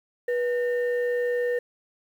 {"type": "tone pair together", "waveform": "sine", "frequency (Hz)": [487.2, 1819.3], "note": ["B4", "A#6"], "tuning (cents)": [-24, -43], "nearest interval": "octave + major seventh", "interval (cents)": 2281, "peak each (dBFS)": [-22, -32], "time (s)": [0.28, 1.59], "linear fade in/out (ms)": 5, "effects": ["tanh soft clip ceiling -17 dBFS", "9-bit"]}